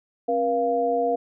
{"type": "tone cluster", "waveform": "sine", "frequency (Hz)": [269.9, 479.1, 693], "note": ["C#4", "A#4", "F5"], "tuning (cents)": [-46, 47, -14], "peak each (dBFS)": [-30, -23, -23], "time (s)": [0.28, 1.16], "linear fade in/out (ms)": 10, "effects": []}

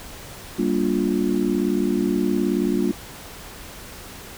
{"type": "chord", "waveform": "sine", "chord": "G minor seventh", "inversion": "none", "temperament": "just", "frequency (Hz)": [196, 235.2, 294, 352.8], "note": ["G3", "Bb3", "D4", "F4"], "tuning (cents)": [0, 16, 2, 18], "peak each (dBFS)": -24, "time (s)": [0.58, 2.92], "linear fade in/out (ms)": 10, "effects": ["pink hiss -39 dBFS RMS until 4.37 s"]}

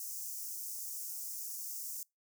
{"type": "high-pass noise", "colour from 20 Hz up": "white", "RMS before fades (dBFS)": -42, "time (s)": [0, 2.03], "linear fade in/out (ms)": 2, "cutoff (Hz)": 5500, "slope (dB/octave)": 48, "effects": ["noise-tail reverb RT60 0.2 s tail -25 dB re dry"]}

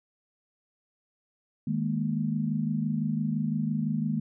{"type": "chord", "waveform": "sine", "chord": "D# suspended fourth", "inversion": "none", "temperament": "just", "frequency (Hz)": [155.56, 207.4, 233.3], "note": ["D#3", "G#3", "A#3"], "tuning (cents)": [0, -2, 2], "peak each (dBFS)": -30, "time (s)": [1.67, 4.2], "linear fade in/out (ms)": 5, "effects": []}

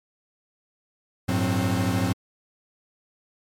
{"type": "tone cluster", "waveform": "45% pulse", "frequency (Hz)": [96.9, 110.1, 181.7, 262.2], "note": ["G2", "A2", "F#3", "C4"], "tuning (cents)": [-20, 2, -31, 4], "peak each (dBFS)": -27, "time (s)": [1.28, 2.13], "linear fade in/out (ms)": 10, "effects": ["MP3 64 kbps"]}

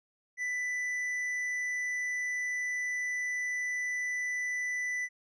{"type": "tone with tanh clipping", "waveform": "sine", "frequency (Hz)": 1987, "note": "B6", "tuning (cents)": 10, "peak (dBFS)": -32, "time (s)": [0.37, 5.09], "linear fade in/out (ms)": 50, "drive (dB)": 7, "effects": ["resampled to 22050 Hz"]}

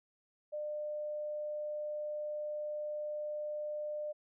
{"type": "tone", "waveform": "sine", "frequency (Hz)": 600, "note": "D5", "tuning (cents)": 37, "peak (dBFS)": -36, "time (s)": [0.52, 4.13], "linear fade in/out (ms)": 20, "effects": []}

